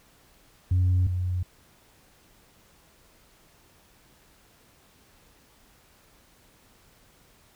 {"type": "tone pair in turn", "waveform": "sine", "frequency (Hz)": [91, 90.37], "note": ["F#2", "F#2"], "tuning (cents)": [-28, -40], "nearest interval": "unison", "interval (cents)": 12, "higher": "first", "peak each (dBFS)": [-17, -24], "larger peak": "first", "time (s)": [[0.71, 1.07], [1.07, 1.43]], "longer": "neither", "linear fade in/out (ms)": 5, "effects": ["tanh soft clip ceiling -17 dBFS", "pink hiss -59 dBFS RMS until 7.55 s"]}